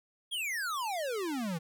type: exponential sweep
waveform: square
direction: down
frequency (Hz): 3375 to 155.56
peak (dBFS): -33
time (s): 0.31-1.59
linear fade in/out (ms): 20
effects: none

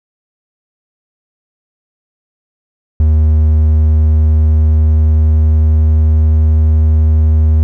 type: tone with pitch glide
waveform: triangle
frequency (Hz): 77.4 to 77.98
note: D#2 to D#2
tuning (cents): -9 to +4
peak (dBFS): -4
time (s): 3-7.63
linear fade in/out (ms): 0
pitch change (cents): +13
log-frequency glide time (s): 3.56-6.61
effects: none

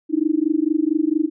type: tone with amplitude modulation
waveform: sine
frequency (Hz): 312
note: D#4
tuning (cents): +5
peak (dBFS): -12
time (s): 0.09-1.3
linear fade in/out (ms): 50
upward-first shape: sine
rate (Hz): 24.4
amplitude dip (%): 100
effects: none

